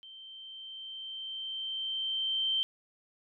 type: tone with level ramp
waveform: sine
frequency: 3122 Hz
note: G7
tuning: 8 cents flat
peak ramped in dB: -47 to -26 dBFS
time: 0.03-2.63 s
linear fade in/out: 0 ms
effects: none